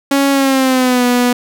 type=tone with pitch glide; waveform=sawtooth; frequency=277.2 to 245.5 Hz; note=C#4 to B3; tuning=0 to -10 cents; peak=-6 dBFS; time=0.11-1.33 s; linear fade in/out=5 ms; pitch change=-210 cents; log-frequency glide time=0.31-1.05 s; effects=none